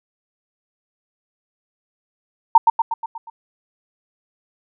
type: tone with echo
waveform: sine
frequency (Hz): 913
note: A#5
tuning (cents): -36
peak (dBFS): -3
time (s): 2.55-2.58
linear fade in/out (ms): 5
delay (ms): 120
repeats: 6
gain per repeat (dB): -5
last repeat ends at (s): 3.3
effects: none